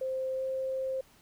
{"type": "tone with pitch glide", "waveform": "sine", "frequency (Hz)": [523.3, 526.9], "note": ["C5", "C5"], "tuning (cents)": [0, 12], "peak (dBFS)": -30, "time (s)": [0.01, 1.01], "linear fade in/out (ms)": 5, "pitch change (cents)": 12, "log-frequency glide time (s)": [0.36, 0.43], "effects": ["pink hiss -61 dBFS RMS until 1.21 s"]}